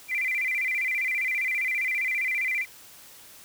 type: tone with vibrato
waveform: sine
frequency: 2190 Hz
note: C#7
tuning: 22 cents flat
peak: -24 dBFS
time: 0.08-2.66 s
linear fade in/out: 50 ms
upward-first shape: square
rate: 15 Hz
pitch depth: 130 cents each way
effects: white hiss -49 dBFS RMS until 3.44 s